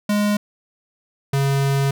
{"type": "tone pair in turn", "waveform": "square", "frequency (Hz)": [207.1, 138.09], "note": ["G#3", "C#3"], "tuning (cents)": [-5, -6], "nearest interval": "perfect fifth", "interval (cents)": 701, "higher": "first", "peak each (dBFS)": -17, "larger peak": "neither", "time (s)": [[0.09, 0.37], [1.33, 1.91]], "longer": "second", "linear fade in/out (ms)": 5, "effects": []}